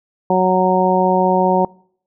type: harmonic tone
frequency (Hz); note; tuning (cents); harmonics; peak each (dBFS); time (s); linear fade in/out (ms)
185; F#3; 0; 1 / 2 / 3 / 4 / 5; -18 / -18 / -18 / -18 / -18; 0.3-1.65; 2
effects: noise-tail reverb RT60 0.6 s tail -25 dB re dry